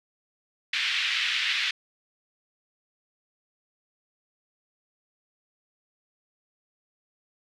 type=band-pass noise; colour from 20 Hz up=white; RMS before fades=-27 dBFS; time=0.73-1.71 s; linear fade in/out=5 ms; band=1800 to 3500 Hz; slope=24 dB/octave; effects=none